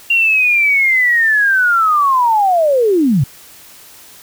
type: linear sweep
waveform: sine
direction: down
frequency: 2779 to 117.3 Hz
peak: -9 dBFS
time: 0.1-3.24 s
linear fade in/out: 5 ms
effects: white hiss -40 dBFS RMS until 4.22 s